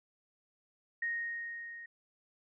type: tone with level ramp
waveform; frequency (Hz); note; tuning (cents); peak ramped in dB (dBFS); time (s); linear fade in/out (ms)
sine; 1864; A#6; -1; -31 to -45; 1.02-1.86; 5
effects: none